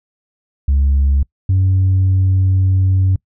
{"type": "tone pair in turn", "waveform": "sine", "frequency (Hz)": [69.3, 94.44], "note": ["C#2", "F#2"], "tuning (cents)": [0, 36], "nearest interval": "perfect fourth", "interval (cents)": 536, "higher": "second", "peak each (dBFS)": -8, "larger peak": "neither", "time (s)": [[0.68, 1.23], [1.49, 3.16]], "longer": "second", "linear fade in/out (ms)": 5, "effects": ["noise-tail reverb RT60 0.1 s tail -26 dB re dry", "tanh soft clip ceiling -8 dBFS"]}